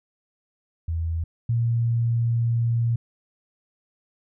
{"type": "tone pair in turn", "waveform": "sine", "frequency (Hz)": [82.41, 116.9], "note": ["E2", "A#2"], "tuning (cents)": [0, 5], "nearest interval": "tritone", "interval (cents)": 605, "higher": "second", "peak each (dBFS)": [-23, -19], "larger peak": "second", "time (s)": [[0.88, 1.24], [1.49, 2.96]], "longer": "second", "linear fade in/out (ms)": 5, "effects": []}